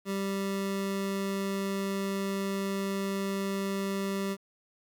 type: tone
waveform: 25% pulse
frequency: 196 Hz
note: G3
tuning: in tune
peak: -26 dBFS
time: 0.05-4.37 s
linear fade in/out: 50 ms
effects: 10-bit